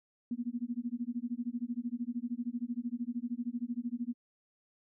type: tone with tremolo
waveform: sine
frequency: 239.9 Hz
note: A#3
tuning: 50 cents sharp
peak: -30 dBFS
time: 0.31-4.14 s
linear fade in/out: 2 ms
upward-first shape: sine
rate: 13 Hz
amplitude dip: 100%
effects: none